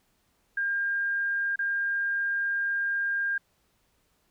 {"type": "tone with dropouts", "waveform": "sine", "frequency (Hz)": 1606, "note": "G6", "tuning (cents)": 41, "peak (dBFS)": -25, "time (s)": [0.57, 3.38], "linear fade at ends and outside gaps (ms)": 5, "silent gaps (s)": [1.559, 1.59], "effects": ["pink hiss -70 dBFS RMS until 4.3 s"]}